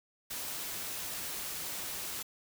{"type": "noise", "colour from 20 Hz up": "white", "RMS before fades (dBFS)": -39, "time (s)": [0.3, 2.23], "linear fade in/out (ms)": 10, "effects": []}